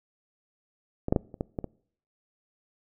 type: clicks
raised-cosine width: 2 ms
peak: -16 / -8 / -9 / -28 / -15 / -17 / -20 dBFS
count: 7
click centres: 1.084 / 1.125 / 1.162 / 1.342 / 1.409 / 1.588 / 1.643 s
effects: noise-tail reverb RT60 0.6 s tail -24 dB re dry